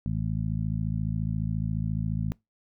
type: harmonic tone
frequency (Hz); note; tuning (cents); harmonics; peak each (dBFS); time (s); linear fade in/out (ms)
54.4; A1; -19; 1 / 2 / 3 / 4; -34 / -30 / -30 / -35; 0.06-2.32; 0
effects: noise-tail reverb RT60 0.2 s tail -25 dB re dry